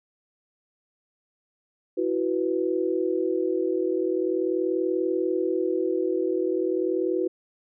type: chord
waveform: sine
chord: E suspended second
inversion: none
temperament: equal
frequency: 329.6 / 370 / 493.9 Hz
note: E4 / F#4 / B4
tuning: 0 / 0 / 0 cents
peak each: -27 / -25 / -29 dBFS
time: 1.97-7.28 s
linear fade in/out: 10 ms
effects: none